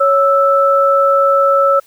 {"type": "tone pair together", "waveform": "sine", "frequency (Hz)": [554.4, 1318.6], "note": ["C#5", "E6"], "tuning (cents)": [0, 0], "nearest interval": "octave + minor third", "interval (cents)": 1500, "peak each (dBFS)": -11, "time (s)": [0, 1.8], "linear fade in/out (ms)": 10, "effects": ["white hiss -50 dBFS RMS until 1.86 s"]}